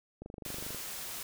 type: click train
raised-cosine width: 2 ms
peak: -30 dBFS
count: 14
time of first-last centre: 0.22-0.746 s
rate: 24.7 Hz
type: noise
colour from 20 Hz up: white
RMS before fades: -41 dBFS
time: 0.45-1.23 s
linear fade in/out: 2 ms
effects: none